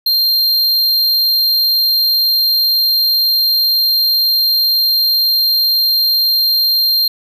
square tone, 4186 Hz, C8, in tune, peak -11 dBFS, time 0.06-7.08 s, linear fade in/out 5 ms, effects none

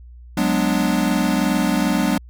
square chord, G# half-diminished seventh, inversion third, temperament equal, 185 / 207.7 / 246.9 / 293.7 Hz, F#3 / G#3 / B3 / D4, 0 / 0 / 0 / 0 cents, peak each -23 dBFS, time 0.37-2.18 s, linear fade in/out 5 ms, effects added 60 Hz sine -38 dBFS peak until 2.29 s

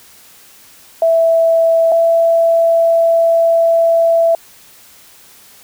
sine tone pair in turn, 659.3 / 665.4 Hz, E5 / E5, 0 / +16 cents, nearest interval unison, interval 16 cents, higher second, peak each -8 dBFS, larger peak neither, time 1.02-1.92 / 1.92-4.35 s, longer second, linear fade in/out 2 ms, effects white hiss -43 dBFS RMS until 5.63 s

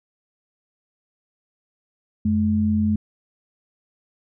sine tone pair together, 89.8 / 213.6 Hz, F2 / G#3, +49 / +49 cents, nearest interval octave + minor third, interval 1500 cents, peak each -23 / -18 dBFS, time 2.25-2.96 s, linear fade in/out 5 ms, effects none

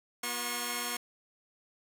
5% pulse tone cluster, 241.8 / 356.4 / 1086 Hz, B3 / F4 / C#6, -36 / +35 / -36 cents, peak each -26 / -31 / -23 dBFS, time 0.23-0.97 s, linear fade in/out 5 ms, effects none

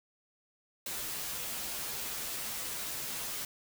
white noise with comb filter, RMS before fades -38 dBFS, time 0.86-3.45 s, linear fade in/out 2 ms, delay 11 ms, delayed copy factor -0.75, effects none

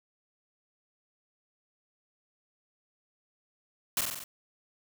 white noise with echo, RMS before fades -28 dBFS, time 3.97-4.01 s, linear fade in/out 2 ms, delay 46 ms, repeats 5, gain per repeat -3 dB, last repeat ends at 4.24 s, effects none

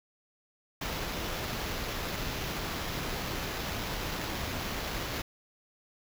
pink noise with sample-and-hold, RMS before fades -35 dBFS, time 0.81-5.22 s, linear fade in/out 5 ms, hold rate 8820 Hz, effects none

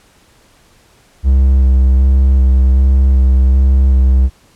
triangle tone with vibrato, 65.7 Hz, C2, 8 cents sharp, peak -4 dBFS, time 1.23-4.3 s, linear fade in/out 50 ms, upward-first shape square, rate 1.3 Hz, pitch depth 18 cents each way, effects pink hiss -49 dBFS RMS until 4.55 s + low-pass 11000 Hz 12 dB/octave

